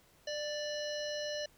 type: harmonic tone with a mistuned harmonic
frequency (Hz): 587.3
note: D5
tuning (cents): 0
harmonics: 1 / 3 / 5 / 7 / 9 / 10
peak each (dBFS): -37 / -45 / -45 / -45 / -49 / -50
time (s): 0.27-1.46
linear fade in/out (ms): 5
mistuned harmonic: 1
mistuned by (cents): +24
effects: pink hiss -65 dBFS RMS until 1.57 s